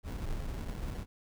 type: noise with sample-and-hold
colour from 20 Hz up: brown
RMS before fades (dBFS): -37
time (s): 0.03-1.06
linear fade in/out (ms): 50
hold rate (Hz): 1225
effects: none